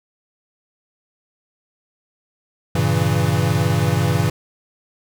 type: chord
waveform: square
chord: G diminished seventh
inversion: none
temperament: equal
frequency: 98 / 116.54 / 138.59 / 164.81 Hz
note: G2 / Bb2 / Db3 / Fb3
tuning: 0 / 0 / 0 / 0 cents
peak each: -22 dBFS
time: 2.75-4.3 s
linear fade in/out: 5 ms
effects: none